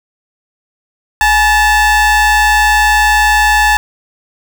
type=ring-modulated tone; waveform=square; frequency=450 Hz; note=A4; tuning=39 cents sharp; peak=-5 dBFS; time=1.21-3.77 s; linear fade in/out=0 ms; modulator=1290 Hz; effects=none